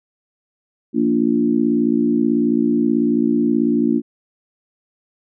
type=harmonic tone with a mistuned harmonic; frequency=58.4 Hz; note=A#1; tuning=4 cents sharp; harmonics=3 / 4 / 5 / 6; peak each=-29 / -17 / -18 / -21 dBFS; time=0.93-4.02 s; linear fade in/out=50 ms; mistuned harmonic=6; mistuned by=-15 cents; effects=none